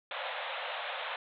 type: band-pass noise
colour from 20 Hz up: pink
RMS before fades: -38 dBFS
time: 0.11-1.16 s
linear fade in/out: 2 ms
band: 510 to 3800 Hz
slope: 96 dB/octave
effects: none